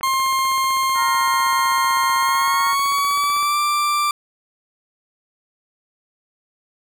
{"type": "click train", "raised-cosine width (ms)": 0.5, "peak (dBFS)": -23, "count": 55, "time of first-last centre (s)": [0.01, 3.428], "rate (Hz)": 15.8}
{"type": "tone with pitch glide", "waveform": "40% pulse", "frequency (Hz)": [1062, 1178.4], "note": ["C6", "D6"], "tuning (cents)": [25, 6], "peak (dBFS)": -16, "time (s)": [0.03, 4.11], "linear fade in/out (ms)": 2, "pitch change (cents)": 181, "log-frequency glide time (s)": [2.17, 3.59]}
{"type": "harmonic tone", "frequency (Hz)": 466.2, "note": "A#4", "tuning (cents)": 0, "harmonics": [2, 3, 4], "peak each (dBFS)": [-23, -27, -29], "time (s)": [0.94, 2.76], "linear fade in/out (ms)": 50}
{"effects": []}